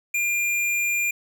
sine tone with hard clipping, 2400 Hz, D7, 37 cents sharp, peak -22 dBFS, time 0.14-1.11 s, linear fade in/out 5 ms, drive 17 dB, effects none

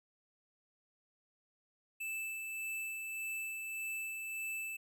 square tone with tremolo, 2637 Hz, E7, in tune, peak -38 dBFS, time 2-4.77 s, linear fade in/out 10 ms, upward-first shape sine, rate 1.7 Hz, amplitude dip 30%, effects none

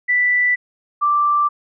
sine tone pair in turn, 1975.5 / 1174.6 Hz, B6 / D6, 0 / 0 cents, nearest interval major sixth, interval 900 cents, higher first, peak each -13 dBFS, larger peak neither, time 0.08-0.56 / 1.01-1.49 s, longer neither, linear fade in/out 20 ms, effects none

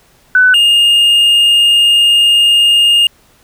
sine / triangle tone pair in turn, 1500 / 2832 Hz, F#6 / F7, +23 / +23 cents, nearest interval major seventh, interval 1100 cents, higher second, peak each -4 dBFS, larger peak neither, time 0.35-0.54 / 0.54-3.07 s, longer second, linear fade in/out 2 ms, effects pink hiss -49 dBFS RMS until 3.43 s

